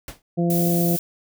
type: noise with exponential decay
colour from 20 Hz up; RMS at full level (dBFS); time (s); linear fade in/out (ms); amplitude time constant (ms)
pink; -30; 0.08-0.22; 2; 30
type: harmonic tone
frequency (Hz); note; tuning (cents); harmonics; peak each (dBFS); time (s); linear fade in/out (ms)
171.6; F3; -30; 1 / 2 / 3 / 4; -19 / -24 / -29 / -30; 0.37-0.97; 20
type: noise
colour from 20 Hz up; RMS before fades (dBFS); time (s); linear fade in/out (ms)
violet; -27; 0.5-0.99; 2
effects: none